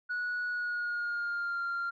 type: tone with pitch glide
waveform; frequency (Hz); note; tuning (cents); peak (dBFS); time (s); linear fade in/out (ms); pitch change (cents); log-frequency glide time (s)
sine; 1465 to 1388.4; F#6 to F6; -18 to -11; -29; 0.09-1.91; 20; -93; 0.47-1.61
effects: tanh soft clip ceiling -29 dBFS